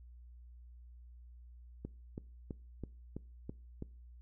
click train, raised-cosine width 3 ms, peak -28 dBFS, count 7, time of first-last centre 1.85-3.824 s, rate 3.04 Hz, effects noise-tail reverb RT60 0.4 s tail -23 dB re dry + added 60 Hz sine -52 dBFS peak until 4.21 s

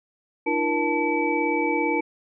sine tone cluster, 301.3 / 339 / 473.6 / 880 / 2294 Hz, D4 / E4 / A#4 / A5 / D7, +44 / +49 / +27 / 0 / -41 cents, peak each -27 dBFS, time 0.46-2.01 s, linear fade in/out 10 ms, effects none

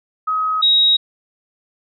sine tone pair in turn, 1268 / 3800 Hz, D#6 / A#7, +32 / +33 cents, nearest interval octave + perfect fifth, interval 1901 cents, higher second, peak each -16 / -10 dBFS, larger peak second, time 0.27-0.62 / 0.62-0.97 s, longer neither, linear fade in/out 10 ms, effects none

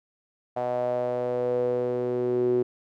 sawtooth tone with band-pass filter sweep, 123.47 Hz, B2, in tune, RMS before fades -26 dBFS, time 0.56-2.63 s, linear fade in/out 10 ms, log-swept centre 680 to 360 Hz, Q 6.8, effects none

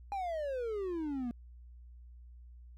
triangle exponential sweep, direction down, 820 to 232.8 Hz, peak -32 dBFS, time 0.12-1.31 s, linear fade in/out 0 ms, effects added 60 Hz sine -50 dBFS peak until 2.77 s + AAC 64 kbps

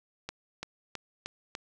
accelerating click train, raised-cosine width 0.2 ms, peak -19 dBFS, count 5, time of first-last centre 0.29-1.551 s, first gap 340 ms, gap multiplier 0.95, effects none

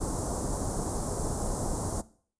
pink band-stop noise, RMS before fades -31 dBFS, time 0-2.02 s, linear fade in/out 20 ms, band 1000 to 7000 Hz, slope 24 dB/octave, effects noise-tail reverb RT60 0.5 s tail -19 dB re dry + resampled to 22050 Hz

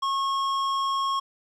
square tone, 1090 Hz, C#6, 29 cents flat, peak -24 dBFS, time 0.02-1.2 s, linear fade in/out 10 ms, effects low-pass 5000 Hz 12 dB/octave + 10-bit

